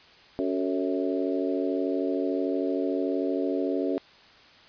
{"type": "harmonic tone with a mistuned harmonic", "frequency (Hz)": 93.3, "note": "F#2", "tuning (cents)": 15, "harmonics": [3, 4, 5, 6, 7], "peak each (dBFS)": [-28, -30, -32, -34, -35], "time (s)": [0.39, 3.98], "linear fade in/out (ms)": 0, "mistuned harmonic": 5, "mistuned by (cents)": -56, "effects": ["white hiss -53 dBFS RMS until 4.68 s", "resampled to 11025 Hz"]}